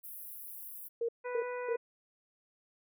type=high-pass noise; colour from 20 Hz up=pink; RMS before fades=-46 dBFS; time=0.03-0.89 s; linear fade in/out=20 ms; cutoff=11000 Hz; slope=48 dB/octave
type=tone bursts; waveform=sine; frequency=466.2 Hz; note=A#4; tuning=in tune; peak=-30 dBFS; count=3; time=1.01-1.761 s; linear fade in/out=5 ms; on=77 ms; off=260 ms
type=harmonic tone; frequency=493.4 Hz; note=B4; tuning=2 cents flat; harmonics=1 / 2 / 3 / 4 / 5; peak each=-37 / -43 / -47 / -49 / -51 dBFS; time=1.24-1.77 s; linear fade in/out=20 ms
effects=none